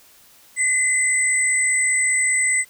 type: tone pair together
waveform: sine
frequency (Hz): 2035 / 8065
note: C7 / B8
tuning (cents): -49 / +35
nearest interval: 2 octaves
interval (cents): 2384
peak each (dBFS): -19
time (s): 0.56-2.65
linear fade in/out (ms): 50
effects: white hiss -51 dBFS RMS until 2.69 s